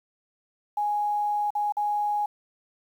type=tone with dropouts; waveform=sine; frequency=830.6 Hz; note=G#5; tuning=in tune; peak=-23 dBFS; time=0.77-2.26 s; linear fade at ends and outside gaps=5 ms; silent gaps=1.505-1.551 / 1.723-1.768 s; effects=9-bit